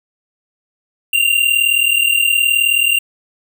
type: tone pair together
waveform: square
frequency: 2761 / 2800 Hz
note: F7 / F7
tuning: -20 / +4 cents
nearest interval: unison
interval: 24 cents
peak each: -15 dBFS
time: 1.13-2.99 s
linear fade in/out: 5 ms
effects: none